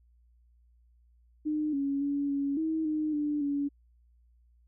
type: tone with pitch steps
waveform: sine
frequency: 304.1 / 278.5 / 283.9 / 280.2 / 318.9 / 307.4 / 295.7 / 284.4 Hz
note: D#4 / C#4 / C#4 / C#4 / D#4 / D#4 / D4 / C#4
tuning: -40 / +8 / +41 / +19 / +43 / -21 / +12 / +45 cents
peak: -27 dBFS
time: 1.45-3.69 s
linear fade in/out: 20 ms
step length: 280 ms
effects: added 59 Hz sine -60 dBFS peak until 4.67 s